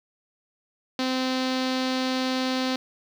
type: tone with low-pass filter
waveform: sawtooth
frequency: 258.5 Hz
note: C4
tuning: 21 cents flat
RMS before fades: -26 dBFS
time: 0.99-2.76 s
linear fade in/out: 2 ms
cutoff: 4400 Hz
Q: 3
effects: 8-bit